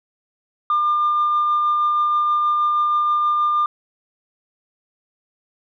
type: tone with tremolo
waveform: sine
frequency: 1200 Hz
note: D6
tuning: 37 cents sharp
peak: -13 dBFS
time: 0.7-3.66 s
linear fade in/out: 2 ms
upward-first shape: triangle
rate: 6.3 Hz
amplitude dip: 25%
effects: tanh soft clip ceiling -12 dBFS